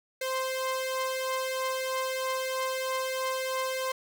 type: tone pair together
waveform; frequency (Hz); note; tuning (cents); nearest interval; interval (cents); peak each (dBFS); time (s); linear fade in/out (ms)
sawtooth; 521.7 / 1046.5; C5 / C6; -5 / 0; octave; 1205; -26 / -32; 0.21-3.92; 5
effects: none